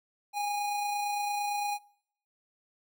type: tone with amplitude modulation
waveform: square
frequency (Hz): 821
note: G#5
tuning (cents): -20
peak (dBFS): -29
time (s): 0.33-1.79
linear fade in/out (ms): 50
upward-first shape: sine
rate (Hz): 28.8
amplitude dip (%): 25
effects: noise-tail reverb RT60 0.7 s tail -24 dB re dry